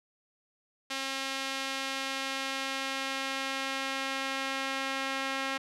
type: tone with band-pass filter sweep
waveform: sawtooth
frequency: 269.3 Hz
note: C#4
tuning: 50 cents flat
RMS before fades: -34 dBFS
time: 0.9-5.58 s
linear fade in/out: 10 ms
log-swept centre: 3500 to 2200 Hz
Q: 0.82
effects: resampled to 32000 Hz